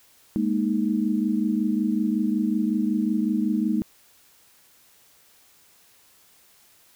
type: chord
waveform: sine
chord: Ab suspended second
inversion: none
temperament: equal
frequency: 207.7 / 233.1 / 311.1 Hz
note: Ab3 / Bb3 / Eb4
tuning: 0 / 0 / 0 cents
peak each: -24 / -25 / -26 dBFS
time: 0.36-3.82 s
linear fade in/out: 0 ms
effects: white hiss -57 dBFS RMS until 6.95 s